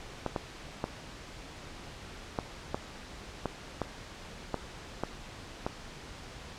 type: clicks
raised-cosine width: 1 ms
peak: -16 dBFS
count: 10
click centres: 0.263 / 0.362 / 0.841 / 2.388 / 2.745 / 3.457 / 3.817 / 4.543 / 5.036 / 5.665 s
effects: pink hiss -46 dBFS RMS until 6.58 s + low-pass 6000 Hz 12 dB/octave